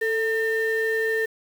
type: tone pair together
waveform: sine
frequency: 443.9 / 1806.1 Hz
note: A4 / A6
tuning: +15 / +45 cents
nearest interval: 2 octaves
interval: 2430 cents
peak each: -22 / -23 dBFS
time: 0.01-1.26 s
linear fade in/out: 10 ms
effects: tanh soft clip ceiling -16 dBFS + 7-bit